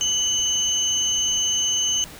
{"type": "tone pair together", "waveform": "sine", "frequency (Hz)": [2978, 6310], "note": ["F#7", "G8"], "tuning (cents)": [11, 10], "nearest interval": "octave + minor second", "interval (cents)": 1299, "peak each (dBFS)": -22, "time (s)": [0.01, 2.04], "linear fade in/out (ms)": 0, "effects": ["pink hiss -41 dBFS RMS until 2.19 s"]}